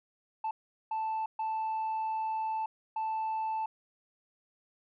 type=tone bursts at uneven times; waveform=sine; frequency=880 Hz; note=A5; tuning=in tune; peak=-28 dBFS; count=4; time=0.44-0.51 / 0.91-1.26 / 1.39-2.66 / 2.96-3.66 s; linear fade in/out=5 ms; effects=tanh soft clip ceiling -29 dBFS